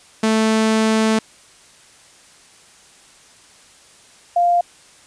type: tone pair in turn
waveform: sawtooth / sine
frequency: 220 / 698.5 Hz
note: A3 / F5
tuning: 0 / 0 cents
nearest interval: octave + minor sixth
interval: 2000 cents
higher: second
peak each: -10 / -12 dBFS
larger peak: first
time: 0.23-1.19 / 4.36-4.61 s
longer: first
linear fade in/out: 5 ms
effects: white hiss -48 dBFS RMS until 5.06 s + resampled to 22050 Hz